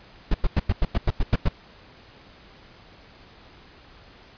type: noise bursts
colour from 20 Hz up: brown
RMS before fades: -18 dBFS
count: 10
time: 0.31-1.486 s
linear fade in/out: 5 ms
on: 33 ms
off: 94 ms
effects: pink hiss -50 dBFS RMS until 4.37 s + resampled to 11025 Hz